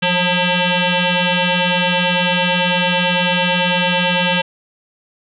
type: tone with frequency modulation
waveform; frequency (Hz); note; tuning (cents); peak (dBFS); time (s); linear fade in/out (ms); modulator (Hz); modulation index
sine; 1261; D#6; +23; -13; 0.02-4.42; 10; 359; 5.7
effects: none